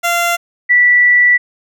15% pulse / sine tone pair in turn, 690 / 1960.7 Hz, F5 / B6, -21 / -13 cents, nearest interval octave + tritone, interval 1808 cents, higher second, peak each -6 / -6 dBFS, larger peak neither, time 0.03-0.37 / 0.69-1.38 s, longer second, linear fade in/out 20 ms, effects none

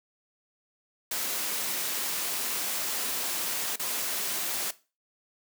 white noise with dropouts, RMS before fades -31 dBFS, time 1.11-4.71 s, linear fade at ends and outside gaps 5 ms, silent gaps 3.76-3.795 s, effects noise-tail reverb RT60 0.3 s tail -17 dB re dry + high-pass 200 Hz 12 dB/octave

